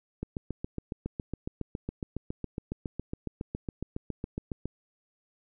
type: click train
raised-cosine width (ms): 3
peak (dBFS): -20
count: 33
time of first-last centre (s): 0.23-4.656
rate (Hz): 7.23
effects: none